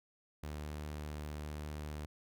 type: tone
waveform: sawtooth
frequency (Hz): 75.1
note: D2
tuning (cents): +39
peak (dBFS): -37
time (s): 0.43-2.06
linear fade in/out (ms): 5
effects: none